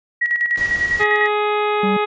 sine tone with tremolo, 1914 Hz, A#6, 45 cents sharp, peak -14 dBFS, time 0.21-1.28 s, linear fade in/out 10 ms, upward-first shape square, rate 10 Hz, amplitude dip 55%
pink noise, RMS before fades -32 dBFS, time 0.57-1.04 s, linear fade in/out 5 ms
harmonic tone, 418.7 Hz, G#4, 14 cents sharp, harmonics 1 / 2 / 3 / 4 / 5 / 6 / 7 / 8 / 9, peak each -19 / -22 / -23 / -33 / -29 / -29 / -41 / -36 / -37 dBFS, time 0.99-2.06 s, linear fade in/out 20 ms
triangle tone, 196 Hz, G3, in tune, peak -16 dBFS, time 1.83-1.97 s, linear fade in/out 5 ms
effects resampled to 16000 Hz

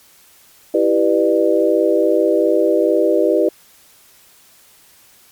sine chord, E minor seventh, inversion none, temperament equal with one note detuned, 329.6 / 392 / 493.9 / 598.6 Hz, E4 / G4 / B4 / D5, 0 / 0 / 0 / +33 cents, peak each -17 dBFS, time 0.74-3.49 s, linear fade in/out 5 ms, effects white hiss -49 dBFS RMS until 5.31 s + MP3 96 kbps

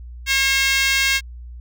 5% pulse tone with high-pass filter, 540 Hz, C#5, 45 cents flat, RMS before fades -18 dBFS, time 0.26-1.21 s, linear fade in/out 50 ms, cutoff 1900 Hz, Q 3.1, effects added 60 Hz sine -33 dBFS peak until 1.6 s

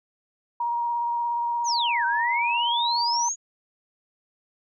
sine tone with vibrato, 946 Hz, A#5, 25 cents sharp, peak -23 dBFS, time 0.6-3.29 s, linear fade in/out 5 ms, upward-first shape sine, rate 17 Hz, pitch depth 13 cents each way
sine exponential two-way sweep, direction down then up, 6870 to 1512 to 6870 Hz, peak -24 dBFS, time 1.64-3.36 s, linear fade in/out 50 ms, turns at 2.05 s
effects none

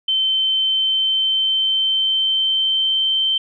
sine tone with pitch glide, 3089 to 3110 Hz, G7 to G7, -26 to -14 cents, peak -15 dBFS, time 0.08-3.38 s, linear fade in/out 5 ms, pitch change +12 cents, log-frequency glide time 0.58-3.02 s, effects none

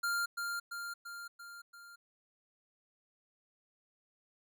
square tone with echo, 1396.9 Hz, F6, in tune, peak -32 dBFS, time 0.03-0.26 s, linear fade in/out 10 ms, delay 340 ms, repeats 5, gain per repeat -4 dB, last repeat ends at 1.96 s, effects none

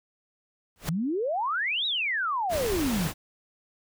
pink noise with exponential growth, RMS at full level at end -29 dBFS, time 0.76-0.89 s, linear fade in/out 0 ms, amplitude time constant 28 ms
sine exponential two-way sweep, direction up then down, 146.83 to 3942 to 151.3 Hz, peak -25 dBFS, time 0.88-3.08 s, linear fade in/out 10 ms, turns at 1.86 s
pink noise, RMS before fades -32 dBFS, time 2.49-3.14 s, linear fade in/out 50 ms
effects none

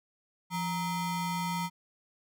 square ring-modulated tone, 554.4 Hz, C#5, in tune, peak -28 dBFS, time 0.5-1.7 s, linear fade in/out 50 ms, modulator 381 Hz, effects none

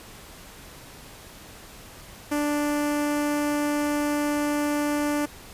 sawtooth tone with notch filter, 293.7 Hz, D4, in tune, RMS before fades -25 dBFS, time 2.31-5.26 s, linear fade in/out 10 ms, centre 3800 Hz, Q 1.4, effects pink hiss -45 dBFS RMS until 5.53 s + resampled to 32000 Hz

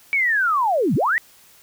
sine linear two-way sweep, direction down then up, 2297 to 116.54 to 1991 Hz, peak -16 dBFS, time 0.13-1.18 s, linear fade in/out 0 ms, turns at 0.95 s, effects white hiss -51 dBFS RMS until 1.62 s

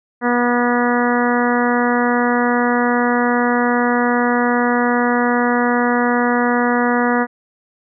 harmonic tone, 242.5 Hz, B3, 31 cents flat, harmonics 1 / 2 / 3 / 4 / 5 / 6 / 7 / 8, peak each -17 / -20 / -22 / -23 / -24 / -25 / -25 / -26 dBFS, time 0.21-7.27 s, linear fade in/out 50 ms, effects none

